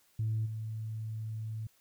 sine tone with level steps, 110 Hz, A2, in tune, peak -28 / -35 dBFS, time 0.19-1.67 s, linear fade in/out 5 ms, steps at 0.45 s, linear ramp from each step 20 ms, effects tanh soft clip ceiling -25 dBFS + white hiss -68 dBFS RMS until 1.8 s

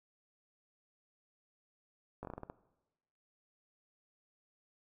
slowing click train, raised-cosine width 1 ms, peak -29 dBFS, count 8, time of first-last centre 2.23-2.499 s, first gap 19 ms, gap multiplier 1.23, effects noise-tail reverb RT60 1.0 s tail -18 dB re dry

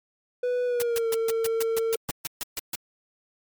triangle tone with pitch glide, 493.9 to 452.9 Hz, B4 to A#4, 0 to -50 cents, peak -21 dBFS, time 0.43-1.96 s, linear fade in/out 5 ms, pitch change -150 cents, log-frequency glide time 0.66-1.09 s
white noise bursts, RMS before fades -30 dBFS, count 13, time 0.8-2.753 s, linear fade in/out 0 ms, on 21 ms, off 140 ms
clicks, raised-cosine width 1 ms, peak -19 dBFS, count 2, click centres 2.093 / 2.1 s
effects MP3 96 kbps

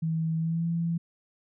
sine tone with pitch glide, 161.6 to 167.88 Hz, E3 to E3, -34 to +32 cents, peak -25 dBFS, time 0.02-0.98 s, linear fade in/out 10 ms, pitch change +66 cents, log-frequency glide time 0.38-0.66 s, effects none

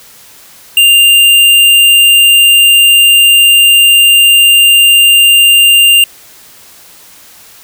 square tone, 2794 Hz, F7, in tune, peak -3 dBFS, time 0.77-6.04 s, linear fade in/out 2 ms, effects white hiss -37 dBFS RMS until 7.63 s

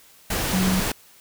sine tone in noise, 187.1 Hz, F#3, 20 cents sharp, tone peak -19 dBFS, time 0.53-0.8 s, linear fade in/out 5 ms, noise pink, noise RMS -25 dBFS, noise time 0.3-0.92 s, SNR +3 dB, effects white hiss -52 dBFS RMS until 1.2 s

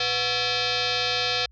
sine tone with frequency modulation, 494.8 Hz, B4, 3 cents sharp, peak -22 dBFS, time 0-1.46 s, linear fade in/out 5 ms, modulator 612 Hz, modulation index 7.3, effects added 60 Hz sine -51 dBFS peak until 1.51 s

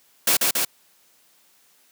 white noise with echo, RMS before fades -18 dBFS, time 0.27-0.37 s, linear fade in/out 5 ms, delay 140 ms, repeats 2, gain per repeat -2 dB, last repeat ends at 0.65 s, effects white hiss -59 dBFS RMS until 1.91 s + high-pass 150 Hz 12 dB/octave

